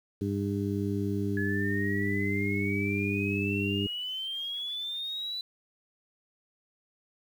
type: harmonic tone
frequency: 100.3 Hz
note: G2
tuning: 40 cents sharp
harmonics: 1 / 2 / 3 / 4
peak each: -32 / -32 / -33 / -35 dBFS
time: 0.21-3.87 s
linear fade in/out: 5 ms
type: exponential sweep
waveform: sine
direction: up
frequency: 1694 to 3994 Hz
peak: -32 dBFS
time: 1.37-5.41 s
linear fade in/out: 2 ms
effects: 9-bit